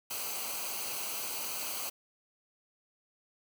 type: noise with comb filter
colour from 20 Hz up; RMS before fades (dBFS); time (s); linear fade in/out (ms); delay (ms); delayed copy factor
white; -37; 0.1-1.9; 10; 0.56; -0.65
effects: none